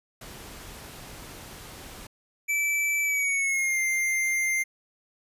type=noise; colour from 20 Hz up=pink; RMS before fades=-43 dBFS; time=0.21-2.07 s; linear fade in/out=5 ms
type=tone with pitch glide; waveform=square; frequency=2316 to 2099 Hz; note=D7 to C7; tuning=-25 to +5 cents; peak=-24 dBFS; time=2.48-4.64 s; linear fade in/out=20 ms; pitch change=-170 cents; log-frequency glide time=3.03-3.8 s
effects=resampled to 32000 Hz